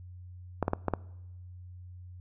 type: clicks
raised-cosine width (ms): 1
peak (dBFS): -13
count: 5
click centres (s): 0.627 / 0.681 / 0.734 / 0.883 / 0.937
effects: noise-tail reverb RT60 1.0 s tail -23 dB re dry + added 90 Hz sine -44 dBFS peak until 2.2 s